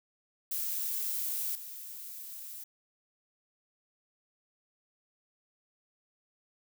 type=noise with level steps; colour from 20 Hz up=violet; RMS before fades=-34 / -44 dBFS; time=0.51-2.64 s; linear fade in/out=5 ms; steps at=1.55 s; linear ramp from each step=2 ms; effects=none